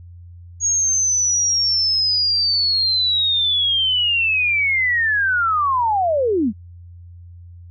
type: linear sweep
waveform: sine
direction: down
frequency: 6640 to 185 Hz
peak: -15 dBFS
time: 0.6-6.53 s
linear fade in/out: 50 ms
effects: added 87 Hz sine -37 dBFS peak until 7.7 s